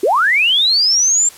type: linear sweep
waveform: sine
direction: up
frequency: 329.6 to 7459 Hz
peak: -10 dBFS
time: 0.03-1.29 s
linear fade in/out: 5 ms
effects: white hiss -39 dBFS RMS until 1.37 s + low-pass 12000 Hz 12 dB/octave